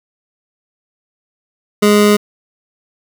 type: tone pair together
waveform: square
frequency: 207.7 / 415.4 Hz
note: G#3 / G#4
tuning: 0 / 0 cents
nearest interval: octave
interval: 1200 cents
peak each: -11 dBFS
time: 1.82-2.17 s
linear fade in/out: 10 ms
effects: none